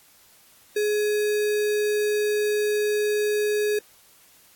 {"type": "tone with sample-and-hold", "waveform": "sine", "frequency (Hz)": 419.7, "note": "G#4", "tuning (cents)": 18, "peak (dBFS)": -20, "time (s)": [0.76, 3.79], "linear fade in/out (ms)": 5, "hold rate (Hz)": 2100, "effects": ["white hiss -55 dBFS RMS until 4.55 s", "AAC 64 kbps"]}